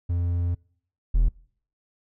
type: tone pair in turn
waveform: triangle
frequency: 87 / 40.98 Hz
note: F2 / E1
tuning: -6 / -9 cents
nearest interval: octave + minor second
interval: 1303 cents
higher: first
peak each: -20 / -14 dBFS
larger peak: second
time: 0.09-0.55 / 1.14-1.29 s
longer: first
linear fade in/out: 10 ms
effects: noise-tail reverb RT60 0.6 s tail -25 dB re dry